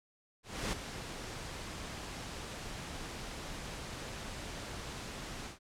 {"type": "noise with ADSR envelope", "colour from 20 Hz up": "pink", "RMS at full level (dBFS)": -34, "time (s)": [0.43, 5.59], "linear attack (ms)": 300, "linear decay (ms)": 3, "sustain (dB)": -9, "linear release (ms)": 130, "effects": ["low-pass 8000 Hz 12 dB/octave"]}